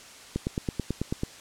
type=click train; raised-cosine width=3 ms; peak=-14 dBFS; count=9; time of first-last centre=0.36-1.234 s; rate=9.15 Hz; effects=white hiss -47 dBFS RMS until 1.4 s + low-pass 8000 Hz 12 dB/octave